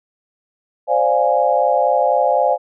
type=chord; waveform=sine; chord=D half-diminished seventh; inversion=third; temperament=equal; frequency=523.3 / 587.3 / 698.5 / 830.6 Hz; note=C5 / D5 / F5 / Ab5; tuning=0 / 0 / 0 / 0 cents; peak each=-18 dBFS; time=0.87-2.58 s; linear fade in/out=50 ms; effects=none